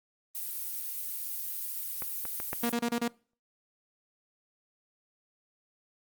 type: noise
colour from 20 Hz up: violet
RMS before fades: -36 dBFS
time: 0.35-2.72 s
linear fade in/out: 0 ms
type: clicks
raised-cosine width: 0.5 ms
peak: -23 / -24 / -23 / -18 dBFS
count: 4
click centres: 2.022 / 2.253 / 2.401 / 2.531 s
type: tone bursts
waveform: sawtooth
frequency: 236.4 Hz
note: A#3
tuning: 24 cents sharp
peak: -23 dBFS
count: 5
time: 2.63-3.08 s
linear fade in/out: 5 ms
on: 66 ms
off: 30 ms
effects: noise-tail reverb RT60 0.4 s tail -22 dB re dry + Opus 32 kbps